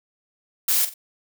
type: noise with echo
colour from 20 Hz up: blue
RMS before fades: -20 dBFS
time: 0.68-0.85 s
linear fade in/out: 5 ms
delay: 45 ms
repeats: 2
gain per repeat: -11 dB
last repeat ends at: 0.94 s
effects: none